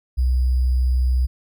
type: tone with sample-and-hold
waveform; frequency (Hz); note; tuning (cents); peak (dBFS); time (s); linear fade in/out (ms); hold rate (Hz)
sine; 63.1; B1; +38; -15; 0.17-1.27; 20; 4900
effects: none